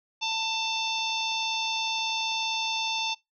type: harmonic tone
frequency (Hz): 891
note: A5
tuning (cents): +22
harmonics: 1 / 3 / 4 / 5 / 6 / 7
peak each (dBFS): -32 / -32 / -31 / -38 / -37 / -42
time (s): 0.21-3.15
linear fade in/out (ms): 20
effects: noise-tail reverb RT60 0.2 s tail -24 dB re dry